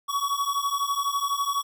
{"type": "beating tone pair", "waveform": "square", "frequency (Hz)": [1119, 1131], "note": ["C#6", "C#6"], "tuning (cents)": [16, 34], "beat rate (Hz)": 12, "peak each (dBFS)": -28, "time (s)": [0.08, 1.63], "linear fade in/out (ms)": 20, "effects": []}